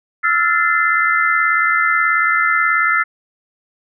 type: chord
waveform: sine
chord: F major seventh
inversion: third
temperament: equal with one note detuned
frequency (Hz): 1318.5 / 1396.9 / 1760 / 2063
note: E6 / F6 / A6 / C7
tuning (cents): 0 / 0 / 0 / -25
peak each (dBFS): -18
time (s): 0.23-3.04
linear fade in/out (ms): 20
effects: none